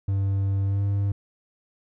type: tone with pitch glide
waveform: triangle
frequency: 98 to 100 Hz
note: G2 to G2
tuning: 0 to +35 cents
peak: -19 dBFS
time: 0.08-1.12 s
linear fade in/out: 5 ms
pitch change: +35 cents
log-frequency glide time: 0.66-0.82 s
effects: none